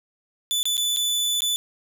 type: tone with dropouts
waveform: sawtooth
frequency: 3486 Hz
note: A7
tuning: 17 cents flat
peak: -18 dBFS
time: 0.51-1.56 s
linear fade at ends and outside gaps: 0 ms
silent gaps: 0.63-0.655 / 0.769-0.778 / 0.963-0.97 / 1.406-1.42 s
effects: none